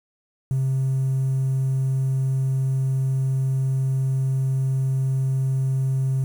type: tone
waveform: triangle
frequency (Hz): 132.9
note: C3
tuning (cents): +27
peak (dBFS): -16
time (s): 0.51-6.24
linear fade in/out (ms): 0
effects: tanh soft clip ceiling -15 dBFS + 8-bit